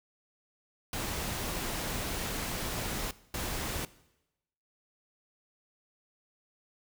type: noise bursts at uneven times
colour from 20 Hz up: pink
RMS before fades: -35 dBFS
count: 2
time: 0.93-3.11 / 3.34-3.85 s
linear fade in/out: 2 ms
effects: noise-tail reverb RT60 0.9 s tail -19 dB re dry